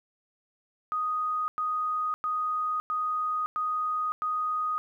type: tone bursts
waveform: sine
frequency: 1244.5 Hz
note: D#6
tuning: in tune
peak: -26 dBFS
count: 6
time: 0.92-4.78 s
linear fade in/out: 0 ms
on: 560 ms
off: 100 ms
effects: 11-bit